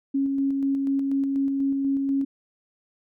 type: tone with tremolo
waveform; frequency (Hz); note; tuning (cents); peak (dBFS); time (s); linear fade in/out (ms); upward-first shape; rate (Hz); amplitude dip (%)
sine; 274.4; C#4; -17; -20; 0.14-2.25; 10; square; 4.1; 25
effects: none